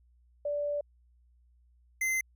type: tone pair in turn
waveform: sine / square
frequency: 583 / 2068 Hz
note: D5 / C7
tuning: -13 / -21 cents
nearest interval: octave + minor seventh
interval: 2192 cents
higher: second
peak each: -29 / -28 dBFS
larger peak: second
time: 0.45-0.81 / 2.01-2.21 s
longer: first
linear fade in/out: 5 ms
effects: added 60 Hz sine -61 dBFS peak until 2.35 s

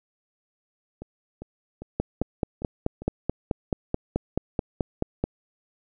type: two click trains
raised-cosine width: 2 ms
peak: -24 / -10 dBFS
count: 6 / 16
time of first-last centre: 1.02-3.02 / 2-5.24 s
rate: 2.5 / 4.63 Hz
effects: none

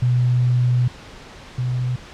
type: tone pair in turn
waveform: sine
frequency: 123.47 / 125.05 Hz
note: B2 / B2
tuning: 0 / +22 cents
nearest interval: unison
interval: 22 cents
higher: second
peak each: -14 / -19 dBFS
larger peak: first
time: 0.02-0.88 / 1.58-1.96 s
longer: first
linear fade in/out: 5 ms
effects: pink hiss -40 dBFS RMS until 2.13 s + low-pass 5000 Hz 12 dB/octave

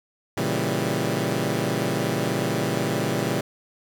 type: chord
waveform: 15% pulse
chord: A# diminished seventh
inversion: none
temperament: equal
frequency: 116.54 / 138.59 / 164.81 / 196 Hz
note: A#2 / C#3 / E3 / G3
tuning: 0 / 0 / 0 / 0 cents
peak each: -22 dBFS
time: 0.37-3.41 s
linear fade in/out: 5 ms
effects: none

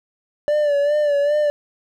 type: tone with vibrato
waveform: triangle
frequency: 584 Hz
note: D5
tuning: 10 cents flat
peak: -13 dBFS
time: 0.48-1.5 s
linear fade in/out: 0 ms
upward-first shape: sine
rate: 2.5 Hz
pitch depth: 51 cents each way
effects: none

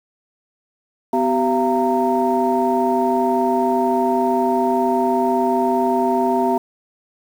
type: tone cluster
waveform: sine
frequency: 251.9 / 384.6 / 683 / 921 Hz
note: B3 / G4 / F5 / A#5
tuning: +34 / -33 / -39 / -21 cents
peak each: -20 dBFS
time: 1.13-6.58 s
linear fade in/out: 5 ms
effects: tanh soft clip ceiling -6 dBFS + 7-bit

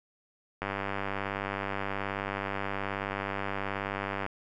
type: click train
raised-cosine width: 0.5 ms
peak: -17 dBFS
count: 361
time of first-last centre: 0.62-4.264 s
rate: 98.8 Hz
effects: none

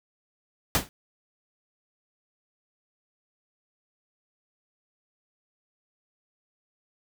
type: noise with exponential decay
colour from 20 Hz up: pink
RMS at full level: -18 dBFS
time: 0.75-0.89 s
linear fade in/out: 0 ms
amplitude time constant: 30 ms
effects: none

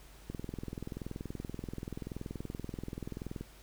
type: click train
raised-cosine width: 3 ms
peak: -26 dBFS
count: 66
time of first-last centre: 0.3-3.41 s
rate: 20.9 Hz
effects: added 50 Hz sine -55 dBFS peak until 3.62 s + pink hiss -58 dBFS RMS until 3.62 s

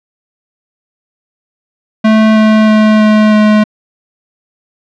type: tone with pitch steps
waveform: square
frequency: 218.3 / 216.9 / 215.5 / 214.2 / 212.8 Hz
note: A3 / A3 / A3 / A3 / G#3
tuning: -13 / -25 / -36 / -46 / +42 cents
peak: -5 dBFS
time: 2.04-3.64 s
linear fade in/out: 10 ms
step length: 320 ms
effects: low-pass 3000 Hz 12 dB/octave

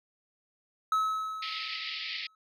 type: tone with exponential decay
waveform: triangle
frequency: 1290 Hz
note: E6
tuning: 38 cents flat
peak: -21 dBFS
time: 0.92-2.35 s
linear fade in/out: 2 ms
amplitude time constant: 310 ms
type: band-pass noise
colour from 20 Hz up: pink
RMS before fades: -37 dBFS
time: 1.42-2.27 s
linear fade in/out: 5 ms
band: 1900 to 5000 Hz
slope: 96 dB/octave
effects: none

